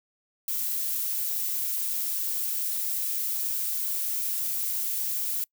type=noise; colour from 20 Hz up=violet; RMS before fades=-29 dBFS; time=0.48-5.44 s; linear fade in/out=2 ms; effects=noise-tail reverb RT60 0.1 s tail -26 dB re dry